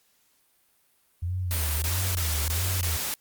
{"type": "tone with vibrato", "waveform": "sine", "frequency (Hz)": 83.8, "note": "E2", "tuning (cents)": 29, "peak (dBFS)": -26, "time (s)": [1.22, 2.97], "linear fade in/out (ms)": 10, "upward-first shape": "sine", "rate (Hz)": 1.5, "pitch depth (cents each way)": 170}
{"type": "noise bursts", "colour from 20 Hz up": "white", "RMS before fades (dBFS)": -30, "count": 5, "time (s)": [1.51, 3.14], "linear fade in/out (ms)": 0, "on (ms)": 310, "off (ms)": 20}
{"effects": ["white hiss -66 dBFS RMS until 3.2 s", "Opus 48 kbps"]}